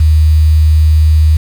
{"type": "tone with quantisation", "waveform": "sine", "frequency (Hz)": 77.6, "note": "D#2", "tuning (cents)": -4, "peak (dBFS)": -4, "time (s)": [0, 1.37], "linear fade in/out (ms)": 5, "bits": 5, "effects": []}